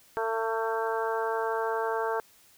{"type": "harmonic tone", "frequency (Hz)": 224.5, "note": "A3", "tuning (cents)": 35, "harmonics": [2, 3, 4, 5, 6, 7], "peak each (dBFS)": [-30, -35, -32, -37, -38, -37], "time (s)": [0.17, 2.2], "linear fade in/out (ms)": 0, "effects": ["white hiss -59 dBFS RMS until 2.57 s"]}